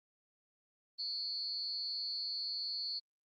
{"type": "tone with amplitude modulation", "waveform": "sine", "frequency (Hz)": 4421, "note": "C#8", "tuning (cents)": -5, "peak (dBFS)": -32, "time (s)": [0.98, 3], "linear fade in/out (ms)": 20, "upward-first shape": "sine", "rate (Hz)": 241, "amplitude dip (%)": 100, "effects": ["Opus 24 kbps"]}